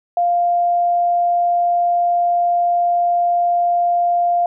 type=tone; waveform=sine; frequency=698.5 Hz; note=F5; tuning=in tune; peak=-13 dBFS; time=0.17-4.46 s; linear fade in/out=2 ms; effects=none